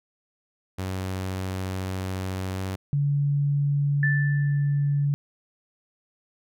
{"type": "tone with pitch glide", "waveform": "sawtooth", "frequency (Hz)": [94, 94.87], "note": ["F#2", "F#2"], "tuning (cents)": [28, 44], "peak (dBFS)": -24, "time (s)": [0.78, 2.76], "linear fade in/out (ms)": 10, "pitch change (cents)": 16, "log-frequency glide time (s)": [2.53, 2.6]}
{"type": "tone", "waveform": "sine", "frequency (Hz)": 142.9, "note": "D3", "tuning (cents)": -47, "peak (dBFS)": -20, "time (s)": [2.93, 5.14], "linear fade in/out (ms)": 0}
{"type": "tone with exponential decay", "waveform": "sine", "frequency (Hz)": 1760, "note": "A6", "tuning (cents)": 0, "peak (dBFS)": -21, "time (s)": [4.03, 5.05], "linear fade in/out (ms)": 2, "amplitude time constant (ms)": 220}
{"effects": []}